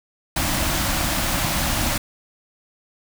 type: band-stop noise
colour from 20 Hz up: pink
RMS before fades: -22 dBFS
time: 0.36-1.98 s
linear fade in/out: 5 ms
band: 350 to 530 Hz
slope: 96 dB/octave
effects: none